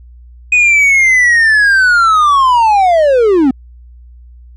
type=linear sweep; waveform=triangle; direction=down; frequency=2500 to 246.9 Hz; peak=-4 dBFS; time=0.52-3.51 s; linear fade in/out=5 ms; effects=added 60 Hz sine -34 dBFS peak until 4.56 s + resampled to 24000 Hz